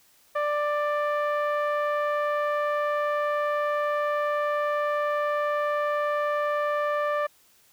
sawtooth tone with low-pass filter, 590 Hz, D5, 8 cents sharp, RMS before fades -26 dBFS, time 0.35-7.27 s, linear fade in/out 10 ms, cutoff 1500 Hz, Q 1.8, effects white hiss -60 dBFS RMS until 7.72 s

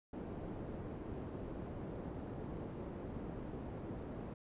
white low-pass noise, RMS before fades -45 dBFS, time 0.13-4.34 s, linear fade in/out 5 ms, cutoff 370 Hz, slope 12 dB/octave, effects resampled to 8000 Hz

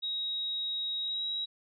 sine tone with pitch glide, 3800 to 3849 Hz, A#7 to B7, +33 to -45 cents, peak -31 dBFS, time 0.02-1.46 s, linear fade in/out 20 ms, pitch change +22 cents, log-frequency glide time 1.01-1.23 s, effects none

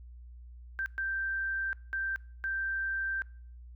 sine tone bursts at uneven times, 1568 Hz, G6, in tune, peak -30 dBFS, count 4, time 0.79-0.86 / 0.98-1.73 / 1.93-2.16 / 2.44-3.22 s, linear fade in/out 0 ms, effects noise-tail reverb RT60 0.5 s tail -24 dB re dry + added 60 Hz sine -46 dBFS peak until 3.75 s

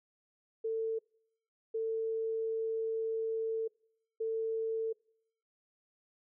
sine tone bursts at uneven times, 447.2 Hz, A4, 28 cents sharp, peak -31 dBFS, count 3, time 0.64-0.99 / 1.74-3.68 / 4.2-4.93 s, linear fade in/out 10 ms, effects noise-tail reverb RT60 0.7 s tail -26 dB re dry

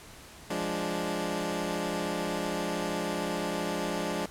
15% pulse chord, D diminished, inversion first, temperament equal, 174.61 / 207.7 / 293.7 Hz, F3 / Ab3 / D4, 0 / 0 / 0 cents, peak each -28 dBFS, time 0.5-4.26 s, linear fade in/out 5 ms, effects pink hiss -49 dBFS RMS until 4.3 s + low-pass 12000 Hz 12 dB/octave

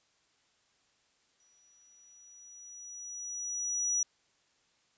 sine tone with exponential growth, 5850 Hz, F#8, 21 cents flat, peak -26 dBFS, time 1.4-4.03 s, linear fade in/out 2 ms, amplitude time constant 570 ms, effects white hiss -71 dBFS RMS until 4.97 s + resampled to 16000 Hz

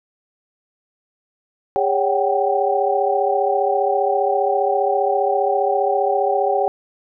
sine tone cluster, 404.9 / 560 / 753 / 788 Hz, G#4 / C#5 / F#5 / G5, -44 / +18 / +30 / +9 cents, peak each -21 dBFS, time 1.76-6.68 s, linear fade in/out 0 ms, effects none

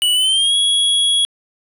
square tone with pitch glide, 2952 to 3333 Hz, F#7 to G#7, -5 to +5 cents, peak -13 dBFS, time 0.02-1.25 s, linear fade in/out 0 ms, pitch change +210 cents, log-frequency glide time 0.13-0.55 s, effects resampled to 32000 Hz + 8-bit

